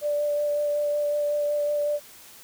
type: tone with vibrato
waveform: sine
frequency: 587.3 Hz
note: D5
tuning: in tune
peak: -22 dBFS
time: 0.01-2 s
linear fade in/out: 50 ms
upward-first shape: sine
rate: 5.4 Hz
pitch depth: 11 cents each way
effects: white hiss -48 dBFS RMS until 2.43 s